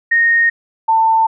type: tone pair in turn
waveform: sine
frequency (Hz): 1855 / 893.8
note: A#6 / A5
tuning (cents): -9 / +27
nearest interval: octave + minor second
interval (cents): 1264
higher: first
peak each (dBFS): -9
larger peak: neither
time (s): 0.11-0.5 / 0.88-1.27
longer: neither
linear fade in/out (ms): 10
effects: none